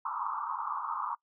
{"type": "band-pass noise", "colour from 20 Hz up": "pink", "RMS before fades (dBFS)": -35, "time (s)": [0.05, 1.15], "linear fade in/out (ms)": 5, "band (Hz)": [870, 1300], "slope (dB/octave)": 96, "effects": ["noise-tail reverb RT60 0.1 s tail -23 dB re dry"]}